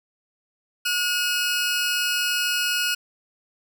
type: tone pair together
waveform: 20% pulse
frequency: 1442.3 / 2550 Hz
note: F#6 / D#7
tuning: -45 / +42 cents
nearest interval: minor seventh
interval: 987 cents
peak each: -18 / -22 dBFS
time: 0.85-2.95 s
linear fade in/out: 10 ms
effects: none